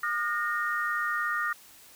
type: tone cluster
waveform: sine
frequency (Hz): 1215 / 1432 / 1849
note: D#6 / F6 / A#6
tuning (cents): -42 / +43 / -15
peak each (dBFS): -31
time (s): 0.03-1.53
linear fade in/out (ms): 5
effects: white hiss -53 dBFS RMS until 1.95 s